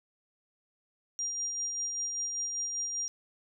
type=tone with tremolo; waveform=sine; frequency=5700 Hz; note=F8; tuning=34 cents sharp; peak=-30 dBFS; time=1.19-3.08 s; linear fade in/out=0 ms; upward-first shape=sine; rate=5.1 Hz; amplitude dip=35%; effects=none